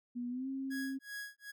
sine tone with pitch glide, 243.1 to 268.2 Hz, B3 to C4, -27 to +43 cents, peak -36 dBFS, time 0.15-0.99 s, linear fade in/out 20 ms, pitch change +170 cents, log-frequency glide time 0.29-0.48 s
45% pulse tone with tremolo, 1661.2 Hz, G#6, in tune, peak -40 dBFS, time 0.7-1.52 s, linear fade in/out 20 ms, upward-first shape sine, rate 2.6 Hz, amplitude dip 100%
effects none

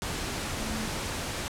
sine tone in noise, 220 Hz, A3, in tune, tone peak -35 dBFS, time 0.6-0.88 s, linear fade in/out 0 ms, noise pink, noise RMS -33 dBFS, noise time 0.02-1.48 s, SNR -5 dB, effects low-pass 10000 Hz 12 dB/octave

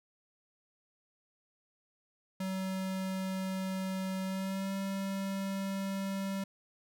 square tone with pitch glide, 189.4 to 194.72 Hz, F#3 to G3, +41 to -11 cents, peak -34 dBFS, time 2.4-6.44 s, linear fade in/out 5 ms, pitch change +48 cents, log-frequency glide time 4.25-4.73 s, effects none

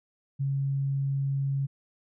sine tone, 137.7 Hz, C#3, 11 cents flat, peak -25 dBFS, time 0.39-1.67 s, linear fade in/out 20 ms, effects none

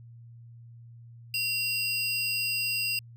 square tone pair together, 2748 / 4901 Hz, F7 / D#8, -29 / -27 cents, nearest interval minor seventh, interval 1002 cents, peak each -30 / -31 dBFS, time 1.34-2.99 s, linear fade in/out 2 ms, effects added 117 Hz sine -46 dBFS peak until 3.16 s

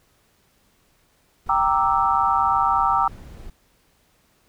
brown noise, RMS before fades -39 dBFS, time 1.46-3.5 s, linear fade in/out 5 ms
sine chord, E half-diminished seventh, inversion first, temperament equal, 784 / 932.3 / 1174.7 / 1318.5 Hz, G5 / Bb5 / D6 / E6, 0 / 0 / 0 / 0 cents, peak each -22 dBFS, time 1.49-3.08 s, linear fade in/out 5 ms
effects pink hiss -62 dBFS RMS until 4.48 s

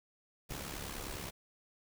pink noise with amplitude modulation, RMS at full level -40 dBFS, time 0.49-1.31 s, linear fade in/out 20 ms, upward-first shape sine, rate 69.5 Hz, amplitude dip 60%, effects none

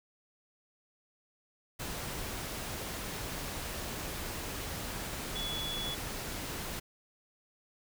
sine tone in noise, 3402 Hz, G#7, 41 cents sharp, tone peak -36 dBFS, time 5.35-5.95 s, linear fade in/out 10 ms, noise pink, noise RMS -39 dBFS, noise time 1.79-6.8 s, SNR 0 dB, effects none

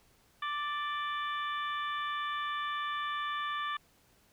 harmonic tone with a mistuned harmonic, 587.3 Hz, D5, in tune, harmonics 2 / 3 / 4 / 5 / 6, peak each -34 / -39 / -46 / -46 / -44 dBFS, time 0.42-3.77 s, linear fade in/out 5 ms, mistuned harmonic 5, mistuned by +24 cents, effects pink hiss -66 dBFS RMS until 4.32 s

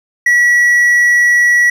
triangle tone, 1935 Hz, B6, 36 cents flat, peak -5 dBFS, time 0.26-1.7 s, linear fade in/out 5 ms, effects none

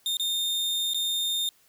40% pulse tone with dropouts, 3644 Hz, A#7, 40 cents flat, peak -24 dBFS, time 0.06-1.49 s, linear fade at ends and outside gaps 1 ms, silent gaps 0.17-0.197 / 0.935-0.945 s, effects white hiss -62 dBFS RMS until 1.68 s

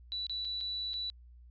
sine tone with dropouts, 3951 Hz, B7, in tune, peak -34 dBFS, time 0.12-1.1 s, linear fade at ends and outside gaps 0 ms, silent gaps 0.267-0.296 / 0.448-0.452 / 0.605-0.61 / 0.934-0.94 s, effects added 60 Hz sine -52 dBFS peak until 1.5 s + resampled to 11025 Hz

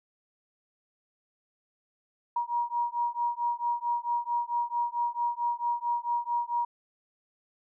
sine beating tone pair, 950 / 954.5 Hz, A#5 / A#5, +33 / +41 cents, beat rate 4.5 Hz, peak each -30 dBFS, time 2.36-6.65 s, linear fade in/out 5 ms, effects none

